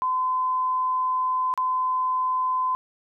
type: tone with dropouts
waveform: sine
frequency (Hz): 1022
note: C6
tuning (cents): -41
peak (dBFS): -21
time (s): 0.02-2.75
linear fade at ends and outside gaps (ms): 0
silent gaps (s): 1.539-1.576
effects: none